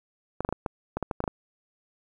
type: clicks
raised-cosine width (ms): 1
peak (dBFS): -14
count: 11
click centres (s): 0.406 / 0.449 / 0.49 / 0.526 / 0.662 / 0.97 / 1.027 / 1.112 / 1.204 / 1.24 / 1.278
effects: 9-bit